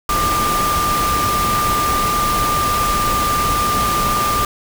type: tone in noise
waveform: sine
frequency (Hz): 1194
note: D6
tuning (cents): +28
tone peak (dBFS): -16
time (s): 0.09-4.45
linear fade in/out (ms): 2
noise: pink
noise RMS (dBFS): -21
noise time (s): 0.09-4.45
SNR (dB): +2
effects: none